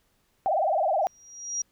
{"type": "tone with vibrato", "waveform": "sine", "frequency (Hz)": 697, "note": "F5", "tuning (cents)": -4, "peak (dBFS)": -21, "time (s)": [0.46, 1.07], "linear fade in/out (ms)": 0, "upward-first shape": "sine", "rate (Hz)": 19, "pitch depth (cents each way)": 240}
{"type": "tone with exponential growth", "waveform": "sine", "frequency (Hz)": 5720, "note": "F8", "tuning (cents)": 41, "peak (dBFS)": -24, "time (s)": [1.02, 1.62], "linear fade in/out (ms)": 5, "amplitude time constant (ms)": 130}
{"effects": ["pink hiss -69 dBFS RMS until 1.71 s"]}